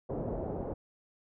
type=low-pass noise; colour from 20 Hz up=white; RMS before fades=-36 dBFS; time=0.09-0.74 s; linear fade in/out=10 ms; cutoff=610 Hz; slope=24 dB/octave; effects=none